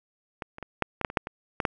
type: clicks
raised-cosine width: 0.5 ms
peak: -18 / -25 / -21 / -8 / -16 / -7 / -21 / -6 / -19 / -12 / -8 dBFS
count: 11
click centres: 0.422 / 0.584 / 0.627 / 0.823 / 1.013 / 1.048 / 1.101 / 1.172 / 1.271 / 1.602 / 1.652 s
effects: none